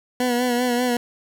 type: tone with vibrato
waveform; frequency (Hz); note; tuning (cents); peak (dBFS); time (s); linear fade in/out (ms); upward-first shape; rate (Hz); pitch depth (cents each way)
20% pulse; 245.5; B3; -10; -14; 0.2-0.97; 2; sine; 5.1; 42
effects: none